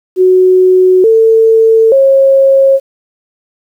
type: tone with pitch steps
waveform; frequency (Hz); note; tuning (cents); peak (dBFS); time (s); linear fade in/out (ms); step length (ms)
sine; 370 / 447.7 / 541.7; F#4 / A4 / C#5; 0 / +30 / -40; -3; 0.16-2.8; 50; 880
effects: 7-bit